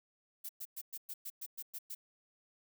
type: noise bursts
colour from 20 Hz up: violet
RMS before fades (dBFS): -43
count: 10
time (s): 0.44-1.95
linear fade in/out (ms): 10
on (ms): 52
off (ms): 110
effects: none